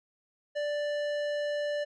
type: tone with tanh clipping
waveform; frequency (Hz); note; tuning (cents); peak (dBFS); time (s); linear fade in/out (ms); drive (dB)
sine; 587.3; D5; 0; -31; 0.55-1.85; 20; 15
effects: none